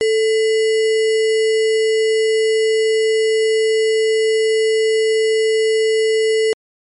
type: tone with sample-and-hold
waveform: sine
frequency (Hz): 440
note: A4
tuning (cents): 0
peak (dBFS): -12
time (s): 0.01-6.53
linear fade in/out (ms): 0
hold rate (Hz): 2450
effects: low-pass 10000 Hz 12 dB/octave + MP3 48 kbps